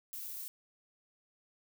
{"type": "noise", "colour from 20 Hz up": "violet", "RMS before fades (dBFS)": -43, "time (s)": [0.13, 0.48], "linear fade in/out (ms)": 0, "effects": []}